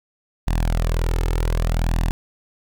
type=tone with flanger; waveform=sawtooth; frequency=41.2 Hz; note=E1; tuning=in tune; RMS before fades=-20 dBFS; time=0.47-2.11 s; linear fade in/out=0 ms; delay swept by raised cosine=1.1 to 2.3 ms; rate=0.65 Hz; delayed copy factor=+0.55; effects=none